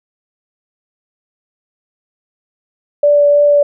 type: tone with vibrato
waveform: sine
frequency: 581 Hz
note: D5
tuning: 19 cents flat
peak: -6 dBFS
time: 3.03-3.63 s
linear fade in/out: 5 ms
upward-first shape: triangle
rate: 3.1 Hz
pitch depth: 10 cents each way
effects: none